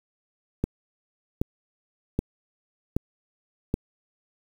click train, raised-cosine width 3 ms, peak -10 dBFS, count 5, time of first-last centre 0.64-3.741 s, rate 1.29 Hz, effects 7-bit

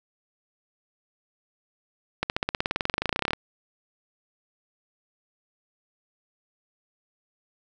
accelerating click train, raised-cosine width 0.3 ms, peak -8 dBFS, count 26, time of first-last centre 2.23-3.333 s, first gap 69 ms, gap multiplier 0.96, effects none

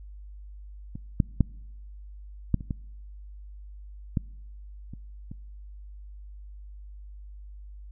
clicks, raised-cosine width 5 ms, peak -23 / -8 / -7 / -9 / -26 / -17 / -12 / -26 / -25 dBFS, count 9, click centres 0.955 / 1.202 / 1.407 / 2.543 / 2.608 / 2.708 / 4.172 / 4.936 / 5.315 s, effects noise-tail reverb RT60 1.0 s tail -26 dB re dry + added 50 Hz sine -41 dBFS peak until 7.91 s

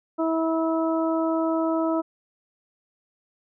harmonic tone, 324.6 Hz, E4, 27 cents flat, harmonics 1 / 2 / 3 / 4, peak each -23 / -26 / -32 / -32 dBFS, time 0.18-2.02 s, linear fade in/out 20 ms, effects none

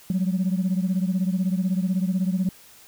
sine beating tone pair, 181.8 / 197.8 Hz, F#3 / G3, -30 / +16 cents, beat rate 16 Hz, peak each -21 / -24 dBFS, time 0.1-2.49 s, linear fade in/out 2 ms, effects tanh soft clip ceiling -16 dBFS + white hiss -50 dBFS RMS until 2.87 s

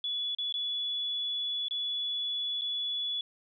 sine tone with dropouts, 3418 Hz, G#7, 49 cents sharp, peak -30 dBFS, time 0.04-3.21 s, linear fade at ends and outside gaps 2 ms, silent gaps 0.349-0.385 / 0.525-0.54 / 1.684-1.709 / 2.612-2.618 s, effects none

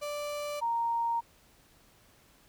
35% pulse / sine tone pair in turn, 587.3 / 930.2 Hz, D5 / A#5, 0 / -4 cents, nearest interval minor sixth, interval 796 cents, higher second, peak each -32 / -27 dBFS, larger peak second, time 0.01-0.61 / 0.61-1.21 s, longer neither, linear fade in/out 20 ms, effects pink hiss -62 dBFS RMS until 2.48 s

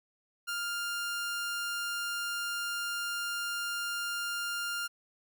sawtooth tone, 1400 Hz, F6, 4 cents sharp, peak -29 dBFS, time 0.47-4.88 s, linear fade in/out 20 ms, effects none

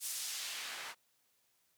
white noise with band-pass filter sweep, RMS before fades -42 dBFS, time 0-0.95 s, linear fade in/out 50 ms, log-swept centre 9400 to 1200 Hz, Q 0.77, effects white hiss -75 dBFS RMS until 1.77 s + high-pass 60 Hz 12 dB/octave

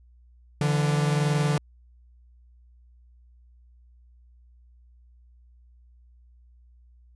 45% pulse tone pair together, 146.83 / 168.08 Hz, D3 / E3, 0 / +34 cents, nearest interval major second, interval 234 cents, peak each -22 / -28 dBFS, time 0.61-1.58 s, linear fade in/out 2 ms, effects added 60 Hz sine -52 dBFS peak until 7.15 s + resampled to 24000 Hz

